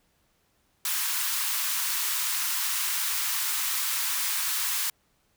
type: high-pass noise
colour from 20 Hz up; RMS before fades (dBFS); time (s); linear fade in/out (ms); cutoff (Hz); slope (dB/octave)
white; -28; 0.85-4.9; 2; 910; 48
effects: pink hiss -69 dBFS RMS until 5.36 s